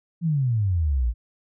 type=exponential sweep; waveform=sine; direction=down; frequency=174.61 to 53.8 Hz; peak=-19 dBFS; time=0.21-1.14 s; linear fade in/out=50 ms; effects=none